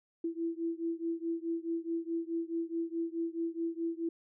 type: beating tone pair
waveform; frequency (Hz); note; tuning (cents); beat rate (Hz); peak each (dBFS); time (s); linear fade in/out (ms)
sine; 330.8 / 335.5; E4 / E4; +6 / +31; 4.7; -35 / -36; 0.24-4.09; 5
effects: none